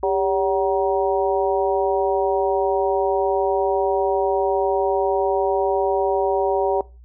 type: harmonic tone with a mistuned harmonic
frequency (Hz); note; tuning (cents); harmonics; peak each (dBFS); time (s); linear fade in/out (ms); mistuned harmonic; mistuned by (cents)
189.5; F#3; +42; 2 / 3 / 4 / 5; -21 / -23 / -24 / -25; 0.03-6.81; 2; 2; +78
effects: noise-tail reverb RT60 0.3 s tail -21 dB re dry + added 60 Hz sine -42 dBFS peak until 7.04 s